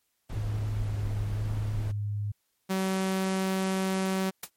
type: noise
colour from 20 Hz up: brown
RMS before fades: -36 dBFS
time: 0.29-1.92 s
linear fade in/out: 10 ms
type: tone with vibrato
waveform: sine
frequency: 104.6 Hz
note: G#2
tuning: 13 cents sharp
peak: -28 dBFS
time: 0.35-2.32 s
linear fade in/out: 10 ms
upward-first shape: square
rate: 1 Hz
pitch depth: 20 cents each way
type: tone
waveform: sawtooth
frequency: 190 Hz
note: F#3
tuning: 46 cents sharp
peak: -22 dBFS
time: 2.69-4.31 s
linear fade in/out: 20 ms
type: noise with exponential decay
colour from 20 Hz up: white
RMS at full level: -30 dBFS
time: 4.43-4.5 s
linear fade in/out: 5 ms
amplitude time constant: 15 ms
effects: white hiss -75 dBFS RMS until 4.56 s + MP3 64 kbps